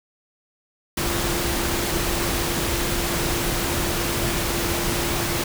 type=tone in noise; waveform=sine; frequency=343.9 Hz; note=F4; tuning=27 cents flat; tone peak=-30 dBFS; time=0.97-5.44 s; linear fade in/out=5 ms; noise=pink; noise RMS=-24 dBFS; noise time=0.97-5.44 s; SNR=-9 dB; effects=none